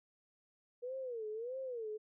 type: tone with vibrato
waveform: sine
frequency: 475.7 Hz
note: A#4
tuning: 35 cents sharp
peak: -39 dBFS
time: 0.82-1.98 s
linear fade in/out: 20 ms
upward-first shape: sine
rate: 1.6 Hz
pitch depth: 190 cents each way
effects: none